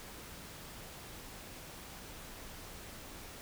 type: silence
effects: pink hiss -49 dBFS RMS until 3.41 s